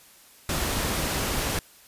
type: noise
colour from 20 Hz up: pink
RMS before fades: -27 dBFS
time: 0.49-1.59 s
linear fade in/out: 2 ms
effects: white hiss -53 dBFS RMS until 1.87 s + resampled to 32000 Hz